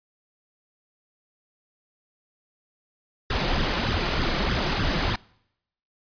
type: noise with flanger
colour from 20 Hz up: pink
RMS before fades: -24 dBFS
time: 3.3-5.16 s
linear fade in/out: 5 ms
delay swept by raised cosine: 0.58 to 5.88 ms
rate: 3.3 Hz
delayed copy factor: +0.7
effects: noise-tail reverb RT60 0.8 s tail -25 dB re dry + resampled to 11025 Hz